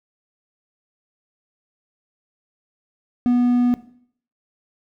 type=tone; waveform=triangle; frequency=244.6 Hz; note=B3; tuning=16 cents flat; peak=-12 dBFS; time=3.26-3.74 s; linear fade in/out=0 ms; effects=noise-tail reverb RT60 0.6 s tail -17 dB re dry